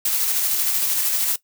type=noise with tremolo; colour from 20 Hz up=blue; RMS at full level=-20 dBFS; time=0.05-1.36 s; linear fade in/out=5 ms; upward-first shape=square; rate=13 Hz; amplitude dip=25%; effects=noise-tail reverb RT60 0.1 s tail -17 dB re dry